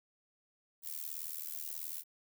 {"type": "noise with amplitude modulation", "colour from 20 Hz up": "violet", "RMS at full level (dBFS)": -38, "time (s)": [0.82, 2.04], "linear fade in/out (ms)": 50, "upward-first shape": "sine", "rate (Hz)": 78.5, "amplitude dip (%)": 95, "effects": []}